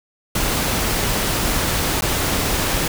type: noise with dropouts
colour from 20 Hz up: pink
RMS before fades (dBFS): -20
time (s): 0.35-2.88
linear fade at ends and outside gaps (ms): 5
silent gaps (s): 2.01-2.02
effects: none